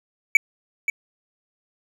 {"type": "tone with echo", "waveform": "triangle", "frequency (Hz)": 2291, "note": "D7", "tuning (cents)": -44, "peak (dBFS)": -7, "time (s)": [0.35, 0.37], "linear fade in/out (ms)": 2, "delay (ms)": 530, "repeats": 1, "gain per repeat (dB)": -10, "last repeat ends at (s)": 0.9, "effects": []}